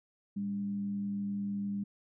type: tone with frequency modulation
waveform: sine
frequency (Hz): 201.2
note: G3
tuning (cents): +45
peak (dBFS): -32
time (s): 0.36-1.84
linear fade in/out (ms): 10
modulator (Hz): 88.6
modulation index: 0.25
effects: none